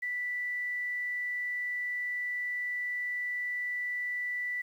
sine tone with quantisation, 1971 Hz, B6, 4 cents flat, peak -31 dBFS, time 0.02-4.62 s, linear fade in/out 10 ms, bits 10, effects none

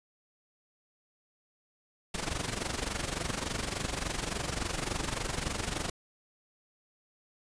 pink noise with amplitude modulation, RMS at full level -31 dBFS, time 2.14-5.9 s, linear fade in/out 5 ms, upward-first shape sine, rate 23.5 Hz, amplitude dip 75%, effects resampled to 22050 Hz

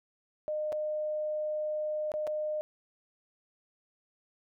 sine tone with dropouts, 610 Hz, D#5, 34 cents flat, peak -30 dBFS, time 0.48-2.61 s, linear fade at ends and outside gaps 0 ms, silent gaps 0.722-0.727 / 2.118-2.139 / 2.269-2.274 s, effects none

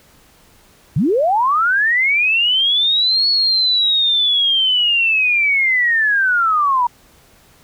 sine linear two-way sweep, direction up then down, 114.9 to 4402 to 940 Hz, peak -12 dBFS, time 0.96-6.87 s, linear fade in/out 5 ms, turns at 3.28 s, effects pink hiss -50 dBFS RMS until 7.63 s

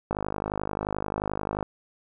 click train, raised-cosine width 1 ms, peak -14 dBFS, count 79, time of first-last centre 0.11-1.628 s, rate 51.4 Hz, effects none

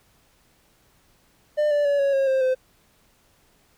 triangle tone with pitch steps, 599 / 584.3 / 570 / 556 / 542.3 / 529 / 516.1 Hz, D5 / D5 / C#5 / C#5 / C#5 / C5 / C5, +34 / -9 / +48 / +5 / -38 / +19 / -24 cents, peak -16 dBFS, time 1.57-2.55 s, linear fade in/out 20 ms, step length 140 ms, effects pink hiss -61 dBFS RMS until 3.77 s

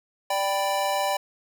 square chord, G major, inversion second, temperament equal, 587.3 / 784 / 987.8 Hz, D5 / G5 / B5, 0 / 0 / 0 cents, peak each -28 / -27 / -30 dBFS, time 0.3-1.17 s, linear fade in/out 5 ms, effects none

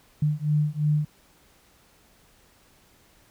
sine beating tone pair, 148.7 / 151.6 Hz, D3 / D#3, +22 / -45 cents, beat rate 2.9 Hz, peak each -24 dBFS, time 0.22-1.05 s, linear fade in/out 5 ms, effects pink hiss -59 dBFS RMS until 3.3 s

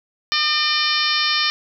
harmonic tone with a mistuned harmonic, 605 Hz, D#5, 49 cents flat, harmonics 2 / 3 / 4 / 5 / 6 / 7 / 8 / 9, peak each -25 / -25 / -25 / -25 / -25 / -25 / -25 / -25 dBFS, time 0.32-1.5 s, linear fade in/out 0 ms, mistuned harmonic 4, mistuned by -16 cents, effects none

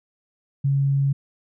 sine tone, 138.59 Hz, C#3, in tune, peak -17 dBFS, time 0.64-1.13 s, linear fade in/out 10 ms, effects none

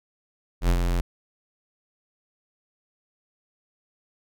square tone with ADSR envelope, 43.65 Hz, F1, in tune, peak -17 dBFS, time 0.61-1.01 s, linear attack 79 ms, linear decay 73 ms, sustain -5 dB, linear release 4 ms, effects none

